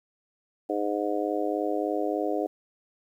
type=harmonic tone; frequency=103.4 Hz; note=G#2; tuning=7 cents flat; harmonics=3 / 4 / 5 / 6 / 7; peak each=-30 / -31 / -32 / -33 / -33 dBFS; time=0.69-2.47 s; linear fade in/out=10 ms; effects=10-bit